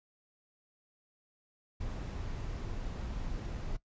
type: noise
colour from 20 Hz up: brown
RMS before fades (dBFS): -38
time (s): 1.8-3.77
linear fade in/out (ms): 10
effects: noise-tail reverb RT60 0.1 s tail -17 dB re dry + resampled to 16000 Hz